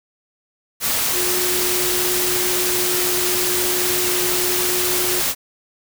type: tone in noise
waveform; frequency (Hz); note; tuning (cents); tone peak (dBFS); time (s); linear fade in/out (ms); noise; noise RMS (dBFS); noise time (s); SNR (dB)
sine; 360.9; F#4; -43; -24; 1.12-5.23; 50; white; -20; 0.8-5.35; -7
effects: none